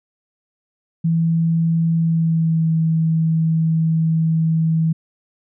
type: tone with pitch glide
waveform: sine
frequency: 164.81 to 161.51 Hz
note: E3 to E3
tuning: 0 to -35 cents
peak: -14 dBFS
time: 1.04-4.93 s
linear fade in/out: 10 ms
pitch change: -35 cents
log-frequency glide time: 1.95-2.71 s
effects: none